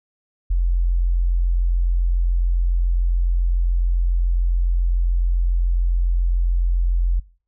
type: tone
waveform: sine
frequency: 43.58 Hz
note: F1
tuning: 3 cents flat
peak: -15 dBFS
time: 0.5-7.2 s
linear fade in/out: 10 ms
effects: noise-tail reverb RT60 0.4 s tail -21 dB re dry